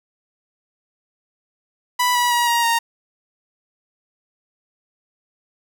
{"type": "tone with pitch steps", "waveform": "sawtooth", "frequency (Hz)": [987.8, 972.5, 957.5, 942.6, 928.1], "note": ["B5", "B5", "A#5", "A#5", "A#5"], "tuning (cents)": [0, -27, 46, 19, -8], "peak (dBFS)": -12, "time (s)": [1.99, 2.79], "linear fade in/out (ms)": 10, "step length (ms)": 160, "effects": []}